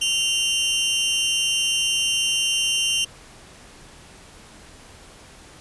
sawtooth tone pair together, 2794 / 3092 Hz, F7 / G7, 0 / -24 cents, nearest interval major second, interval 176 cents, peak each -19 dBFS, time 0.01-3.05 s, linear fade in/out 10 ms, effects pink hiss -46 dBFS RMS until 5.6 s + resampled to 24000 Hz

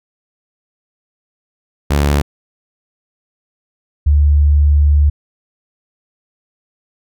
sawtooth / sine tone pair in turn, 72 / 73.13 Hz, D2 / D2, -34 / -7 cents, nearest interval unison, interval 27 cents, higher second, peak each -7 dBFS, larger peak neither, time 1.9-2.22 / 4.06-5.1 s, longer second, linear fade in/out 10 ms, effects none

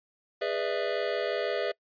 square chord, E dominant seventh, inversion first, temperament just, 412 / 494.4 / 593.3 / 659.3 Hz, G#4 / B4 / D5 / E5, -14 / +2 / +18 / 0 cents, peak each -34 dBFS, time 0.41-1.72 s, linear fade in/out 10 ms, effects noise-tail reverb RT60 0.1 s tail -25 dB re dry + resampled to 11025 Hz

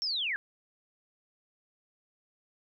sine linear sweep, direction down, 5530 to 1564 Hz, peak -29 dBFS, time 0.02-0.36 s, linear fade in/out 0 ms, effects none

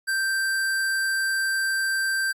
square tone, 1568 Hz, G6, in tune, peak -23 dBFS, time 0.07-2.33 s, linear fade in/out 20 ms, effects AAC 64 kbps

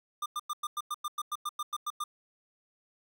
square tone bursts, 1200 Hz, D6, 37 cents sharp, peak -32 dBFS, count 14, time 0.22-2.04 s, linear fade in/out 5 ms, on 39 ms, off 98 ms, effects none

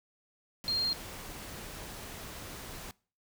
sine tone in noise, 4207 Hz, C8, 9 cents sharp, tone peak -28 dBFS, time 0.68-0.93 s, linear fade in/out 0 ms, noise pink, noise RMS -44 dBFS, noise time 0.64-2.91 s, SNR +13 dB, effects noise-tail reverb RT60 0.4 s tail -23 dB re dry

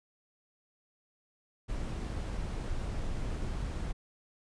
brown noise, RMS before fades -35 dBFS, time 1.68-3.93 s, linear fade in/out 20 ms, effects resampled to 22050 Hz

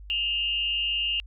sine tone with frequency modulation, 2816 Hz, F7, 14 cents sharp, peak -24 dBFS, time 0.1-1.2 s, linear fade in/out 0 ms, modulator 209 Hz, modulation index 0.53, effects added 50 Hz sine -41 dBFS peak until 1.26 s

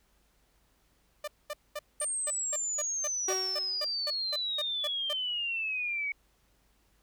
sawtooth tone bursts, 595 Hz, D5, 22 cents sharp, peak -30 dBFS, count 16, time 1.24-5.132 s, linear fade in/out 5 ms, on 37 ms, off 220 ms
sine exponential sweep, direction down, 8870 to 2231 Hz, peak -30 dBFS, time 2-6.12 s, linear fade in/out 2 ms
sawtooth tone with exponential decay, 376.6 Hz, F#4, 31 cents sharp, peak -25 dBFS, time 3.28-3.93 s, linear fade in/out 5 ms, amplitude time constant 140 ms
effects added 50 Hz sine -70 dBFS peak until 7.02 s + pink hiss -70 dBFS RMS until 7.02 s

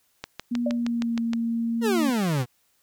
click train, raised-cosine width 0.2 ms, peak -14 dBFS, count 8, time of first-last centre 0.24-1.334 s, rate 6.4 Hz
sine tone with pitch glide, 240 to 231 Hz, B3 to A#3, -49 to -16 cents, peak -23 dBFS, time 0.51-2.1 s, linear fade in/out 10 ms, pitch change -67 cents, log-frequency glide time 0.63-1.2 s
sine tone with exponential decay, 587.3 Hz, D5, in tune, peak -22 dBFS, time 0.66-0.82 s, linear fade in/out 5 ms, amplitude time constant 33 ms
40% pulse exponential sweep, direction down, 491.3 to 116.54 Hz, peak -21 dBFS, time 1.81-2.46 s, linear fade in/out 50 ms
effects white hiss -67 dBFS RMS until 2.82 s

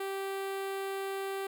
sawtooth tone with notch filter, 390 Hz, G4, 9 cents flat, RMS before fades -36 dBFS, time 0-1.47 s, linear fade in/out 5 ms, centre 5800 Hz, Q 1.3, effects none

